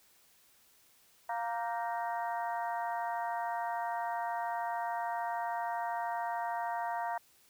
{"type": "harmonic tone with a mistuned harmonic", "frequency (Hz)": 233.1, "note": "A#3", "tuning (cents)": 0, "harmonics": [3, 4, 5, 6, 7, 8], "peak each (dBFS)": [-36, -36, -46, -50, -46, -46], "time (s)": [1.29, 7.18], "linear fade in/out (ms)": 5, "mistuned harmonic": 7, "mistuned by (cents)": -79, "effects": ["white hiss -65 dBFS RMS until 7.49 s"]}